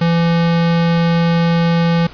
square tone, 168.5 Hz, E3, 38 cents sharp, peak -12 dBFS, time 0.01-2.07 s, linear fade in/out 5 ms, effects pink hiss -37 dBFS RMS until 2.13 s + resampled to 11025 Hz

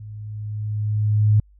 sine tone with level ramp, 105.9 Hz, G#2, 34 cents sharp, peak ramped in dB -34 to -11 dBFS, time 0-1.4 s, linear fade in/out 5 ms, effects added 50 Hz sine -49 dBFS peak until 1.59 s

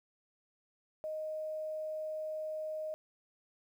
sine tone with quantisation, 622.3 Hz, D#5, in tune, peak -36 dBFS, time 1.04-2.94 s, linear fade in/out 0 ms, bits 11, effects none

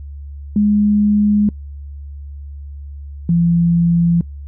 sine tone pair in turn, 207.7 / 170.25 Hz, G#3 / F3, 0 / -44 cents, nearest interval minor third, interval 344 cents, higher first, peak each -10 dBFS, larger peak neither, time 0.56-1.49 / 3.29-4.21 s, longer first, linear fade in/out 2 ms, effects noise-tail reverb RT60 0.1 s tail -24 dB re dry + added 71 Hz sine -28 dBFS peak until 4.47 s

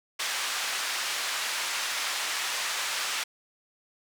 pink band-pass noise, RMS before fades -31 dBFS, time 0.19-3.24 s, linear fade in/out 10 ms, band 1300 to 7900 Hz, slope 12 dB/octave, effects none

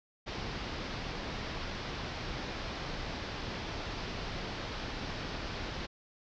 pink low-pass noise, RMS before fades -39 dBFS, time 0.26-5.87 s, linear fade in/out 20 ms, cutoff 5400 Hz, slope 48 dB/octave, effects none

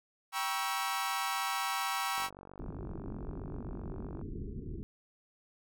sawtooth chord, G diminished seventh, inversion none, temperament equal with one note detuned, 784 / 955.8 / 1108.7 / 1318.5 Hz, G5 / Bb5 / Db6 / Fb6, 0 / +43 / 0 / 0 cents, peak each -34 dBFS, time 0.32-2.3 s, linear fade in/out 50 ms
click train, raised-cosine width 1 ms, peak -35 dBFS, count 98, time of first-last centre 2.18-4.214 s, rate 47.7 Hz
pink low-pass noise, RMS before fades -41 dBFS, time 2.59-4.83 s, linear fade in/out 0 ms, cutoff 430 Hz, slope 96 dB/octave
effects none

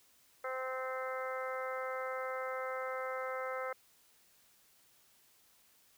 harmonic tone, 259.6 Hz, C4, 13 cents flat, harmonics 2 / 3 / 4 / 5 / 6 / 7 / 8, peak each -39 / -47 / -47 / -42 / -48 / -52 / -47 dBFS, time 0.44-3.73 s, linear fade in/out 5 ms, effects white hiss -67 dBFS RMS until 5.97 s

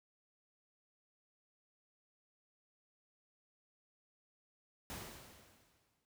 pink noise with exponential decay, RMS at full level -44 dBFS, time 4.9-6.05 s, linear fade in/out 0 ms, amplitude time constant 250 ms, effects noise-tail reverb RT60 0.1 s tail -21 dB re dry + high-pass 60 Hz 12 dB/octave

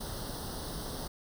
pink noise with comb filter, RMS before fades -39 dBFS, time 0-1.08 s, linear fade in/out 10 ms, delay 0.21 ms, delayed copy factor +0.9, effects none

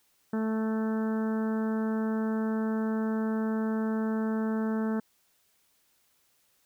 harmonic tone, 220 Hz, A3, in tune, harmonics 1 / 2 / 3 / 4 / 5 / 6 / 7 / 8, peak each -27 / -35 / -42 / -43 / -47 / -45 / -46 / -51 dBFS, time 0.33-5 s, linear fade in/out 5 ms, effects white hiss -69 dBFS RMS until 6.65 s

